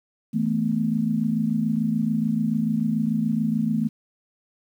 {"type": "chord", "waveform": "sine", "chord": "E suspended fourth", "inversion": "none", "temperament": "equal with one note detuned", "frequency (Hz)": [162.36, 220, 246.9], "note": ["E3", "A3", "B3"], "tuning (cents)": [-26, 0, 0], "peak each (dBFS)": [-27, -22, -27], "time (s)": [0.33, 3.89], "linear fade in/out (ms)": 20, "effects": ["9-bit"]}